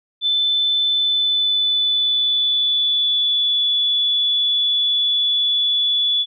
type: tone with pitch glide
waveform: sine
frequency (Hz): 3520 to 3434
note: A7 to A7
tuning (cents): 0 to -43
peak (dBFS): -15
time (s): 0.21-6.26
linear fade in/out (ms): 50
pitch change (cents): -43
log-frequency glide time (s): 0.88-3.67
effects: none